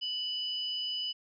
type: tone pair together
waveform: sine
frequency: 2969 / 4993 Hz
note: F#7 / D#8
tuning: +5 / +5 cents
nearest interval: major sixth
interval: 900 cents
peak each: -33 / -38 dBFS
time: 0.01-1.13 s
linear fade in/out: 20 ms
effects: none